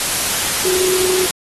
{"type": "tone in noise", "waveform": "sine", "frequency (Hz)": 370, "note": "F#4", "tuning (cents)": 0, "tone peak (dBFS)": -16, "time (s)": [0.65, 1.26], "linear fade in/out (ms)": 2, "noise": "white", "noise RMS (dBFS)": -18, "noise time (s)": [0, 1.31], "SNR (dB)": -1, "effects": ["AAC 32 kbps"]}